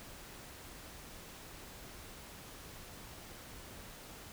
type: silence
effects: pink hiss -51 dBFS RMS until 4.32 s